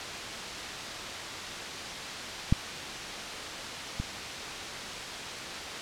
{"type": "clicks", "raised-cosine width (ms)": 5, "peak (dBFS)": [-9, -19], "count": 2, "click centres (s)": [2.525, 4], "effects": ["white hiss -36 dBFS RMS until 5.81 s", "low-pass 5000 Hz 12 dB/octave"]}